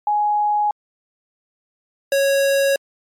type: tone pair in turn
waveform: sine / square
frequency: 835 / 552.1 Hz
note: G#5 / C#5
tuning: +9 / -7 cents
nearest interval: perfect fifth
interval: 716 cents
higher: first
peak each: -15 dBFS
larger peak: neither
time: 0.07-0.71 / 2.12-2.76 s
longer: neither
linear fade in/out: 2 ms
effects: MP3 64 kbps